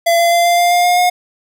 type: tone with pitch steps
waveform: square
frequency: 678 / 683.5 / 689.1 / 694.6 / 700.3 / 706 / 711.7 / 717.5 Hz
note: E5 / F5 / F5 / F5 / F5 / F5 / F5 / F5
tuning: +49 / -37 / -23 / -10 / +5 / +19 / +33 / +47 cents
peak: -10 dBFS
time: 0.06-1.1 s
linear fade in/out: 10 ms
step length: 130 ms
effects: none